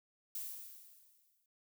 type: noise with exponential decay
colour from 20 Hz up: violet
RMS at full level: -40 dBFS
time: 0.35-1.46 s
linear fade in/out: 2 ms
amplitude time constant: 240 ms
effects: none